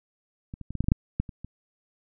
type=clicks; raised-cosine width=5 ms; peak=-24 / -26 / -23 / -19 / -10 / -27 / -10 / -6 / -12 / -26 / -25 dBFS; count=11; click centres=0.539 / 0.613 / 0.706 / 0.753 / 0.806 / 0.842 / 0.885 / 0.919 / 1.2 / 1.292 / 1.446 s; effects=none

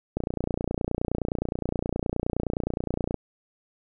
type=click train; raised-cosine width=2 ms; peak=-13 dBFS; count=89; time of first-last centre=0.17-3.143 s; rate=29.6 Hz; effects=none

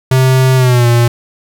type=tone with pitch glide; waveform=square; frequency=130.4 to 118.89 Hz; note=C3 to A#2; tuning=-5 to +35 cents; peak=-7 dBFS; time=0.11-1.08 s; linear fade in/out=5 ms; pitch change=-160 cents; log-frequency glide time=0.56-0.87 s; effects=8-bit

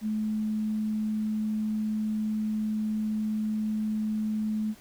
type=tone; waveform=sine; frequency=215.3 Hz; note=A3; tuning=37 cents flat; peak=-26 dBFS; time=0.01-4.75 s; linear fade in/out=50 ms; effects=pink hiss -54 dBFS RMS until 4.8 s

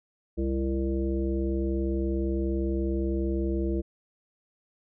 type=harmonic tone with a mistuned harmonic; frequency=66 Hz; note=C2; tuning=16 cents sharp; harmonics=1 / 3 / 5 / 7 / 9; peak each=-28 / -33 / -29 / -37 / -41 dBFS; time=0.37-3.82 s; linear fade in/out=20 ms; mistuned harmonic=5; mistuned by=+35 cents; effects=none

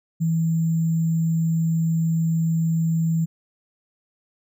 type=tone with sample-and-hold; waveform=sine; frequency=163.3 Hz; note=E3; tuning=16 cents flat; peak=-18 dBFS; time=0.2-3.26 s; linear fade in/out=20 ms; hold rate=7350 Hz; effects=none

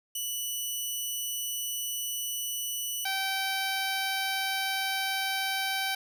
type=tone pair in turn; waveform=10% pulse; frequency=2960 / 773.2 Hz; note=F#7 / G5; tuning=0 / -24 cents; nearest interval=octave + major seventh; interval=2324 cents; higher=first; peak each=-23 / -20 dBFS; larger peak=second; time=0.15-3.05 / 3.05-5.95 s; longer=neither; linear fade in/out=5 ms; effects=none

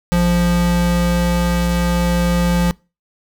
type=tone pair together; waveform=square; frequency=58.31 / 174.61 Hz; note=A#1 / F3; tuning=+1 / 0 cents; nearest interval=octave + perfect fifth; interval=1899 cents; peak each=-20 / -15 dBFS; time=0.12-2.71 s; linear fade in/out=0 ms; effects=noise-tail reverb RT60 0.3 s tail -25 dB re dry

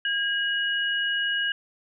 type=tone pair together; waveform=sine; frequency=1629 / 2903 Hz; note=G#6 / F#7; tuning=-34 / -34 cents; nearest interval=minor seventh; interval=1000 cents; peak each=-25 / -27 dBFS; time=0.05-1.52 s; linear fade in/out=2 ms; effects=none

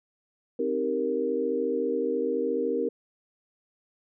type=chord; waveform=sine; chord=C minor seventh; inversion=none; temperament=equal; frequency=261.6 / 311.1 / 392 / 466.2 Hz; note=C4 / Eb4 / G4 / Bb4; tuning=0 / 0 / 0 / 0 cents; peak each=-32 / -33 / -31 / -27 dBFS; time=0.59-2.89 s; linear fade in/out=5 ms; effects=none

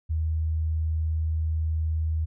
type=tone; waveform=sine; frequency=79.4 Hz; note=D#2; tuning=36 cents sharp; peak=-23 dBFS; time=0.09-2.26 s; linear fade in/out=20 ms; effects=none

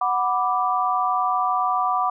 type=chord; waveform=sine; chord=B minor; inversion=second; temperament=equal; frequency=740 / 987.8 / 1174.7 Hz; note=F#5 / B5 / D6; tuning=0 / 0 / 0 cents; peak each=-23 / -25 / -22 dBFS; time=0.01-2.1 s; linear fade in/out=5 ms; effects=none

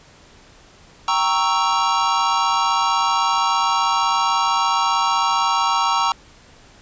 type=chord; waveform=square; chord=G diminished seventh; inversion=none; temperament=equal; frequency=784 / 932.3 / 1108.7 / 1318.5 Hz; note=G5 / Bb5 / Db6 / Fb6; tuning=0 / 0 / 0 / 0 cents; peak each=-26 / -21 / -22 / -23 dBFS; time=1.08-6.12 s; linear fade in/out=2 ms; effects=pink hiss -48 dBFS RMS until 6.81 s + resampled to 16000 Hz

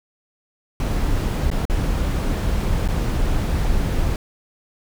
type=noise with dropouts; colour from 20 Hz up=brown; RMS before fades=-20 dBFS; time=0.8-4.16 s; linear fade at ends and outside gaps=1 ms; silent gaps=1.502-1.514 / 1.653-1.698 / 2.878-2.886 s; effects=none

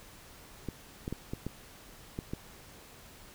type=clicks; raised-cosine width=3 ms; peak=-22 dBFS; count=7; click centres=0.687 / 1.079 / 1.126 / 1.335 / 1.466 / 2.189 / 2.335 s; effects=pink hiss -53 dBFS RMS until 3.34 s

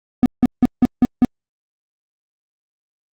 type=tone bursts; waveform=triangle; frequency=246.6 Hz; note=B3; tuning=2 cents flat; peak=-6 dBFS; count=6; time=0.23-1.248 s; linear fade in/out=0 ms; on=28 ms; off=170 ms; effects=Opus 48 kbps

